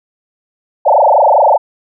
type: tone with frequency modulation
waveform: sine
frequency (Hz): 730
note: F#5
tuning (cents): -24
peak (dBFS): -5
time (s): 0.85-1.58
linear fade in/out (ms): 20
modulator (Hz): 25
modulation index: 7.2
effects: none